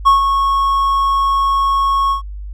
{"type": "tone with ADSR envelope", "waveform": "triangle", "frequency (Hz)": 1100, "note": "C#6", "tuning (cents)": -14, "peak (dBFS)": -3, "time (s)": [0.05, 2.22], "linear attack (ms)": 22, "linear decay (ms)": 130, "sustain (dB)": -7, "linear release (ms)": 110, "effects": ["added 50 Hz sine -25 dBFS peak until 2.53 s"]}